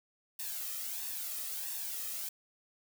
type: noise with flanger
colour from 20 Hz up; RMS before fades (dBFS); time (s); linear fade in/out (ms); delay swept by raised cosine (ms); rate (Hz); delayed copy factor
blue; -39; 0.39-2.29; 5; 1.1 to 1.61; 1.5; +0.6
effects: none